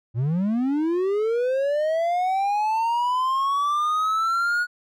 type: linear sweep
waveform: triangle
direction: up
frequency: 109.4 to 1458 Hz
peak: -18 dBFS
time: 0.14-4.67 s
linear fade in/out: 50 ms
effects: none